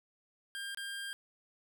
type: tone with dropouts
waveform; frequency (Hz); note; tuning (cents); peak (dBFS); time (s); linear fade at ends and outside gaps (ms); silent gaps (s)
25% pulse; 1600; G6; +35; -35; 0.55-1.13; 0; 0.747-0.773
effects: none